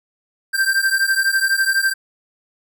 square beating tone pair, 1568 / 1580 Hz, G6 / G6, 0 / +13 cents, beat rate 12 Hz, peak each -19 dBFS, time 0.53-1.94 s, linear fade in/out 20 ms, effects none

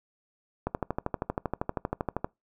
click train, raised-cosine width 1 ms, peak -14 dBFS, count 21, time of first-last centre 0.67-2.245 s, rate 12.7 Hz, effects noise-tail reverb RT60 0.2 s tail -24 dB re dry

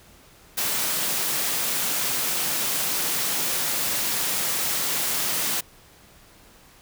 white high-pass noise, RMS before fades -25 dBFS, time 0.57-5.61 s, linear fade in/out 10 ms, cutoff 110 Hz, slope 96 dB/octave, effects pink hiss -52 dBFS RMS until 6.81 s

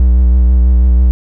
triangle tone with vibrato, 61.5 Hz, B1, 7 cents flat, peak -3 dBFS, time 0-1.11 s, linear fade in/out 0 ms, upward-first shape triangle, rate 6.1 Hz, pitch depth 59 cents each way, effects none

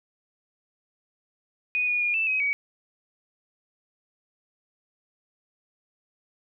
sine tone with pitch steps, 2480 / 2450 / 2430 / 2647 / 2534 / 2264 Hz, D#7 / D#7 / D#7 / E7 / D#7 / C#7, -6 / -27 / -42 / +7 / +31 / +36 cents, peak -22 dBFS, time 1.75-2.53 s, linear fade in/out 0 ms, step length 130 ms, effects none

